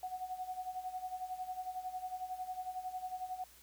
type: tone with tremolo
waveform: sine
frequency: 740 Hz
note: F#5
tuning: in tune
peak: -36 dBFS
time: 0.03-3.44 s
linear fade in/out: 2 ms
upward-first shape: sine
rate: 11 Hz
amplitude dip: 75%
effects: added 60 Hz sine -68 dBFS peak until 3.62 s + white hiss -61 dBFS RMS until 3.62 s